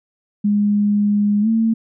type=tone with pitch glide; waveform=sine; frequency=206.1 to 224.8 Hz; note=G#3 to A3; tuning=-13 to +37 cents; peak=-13 dBFS; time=0.44-1.74 s; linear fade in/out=10 ms; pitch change=+150 cents; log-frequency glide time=1.41-1.48 s; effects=none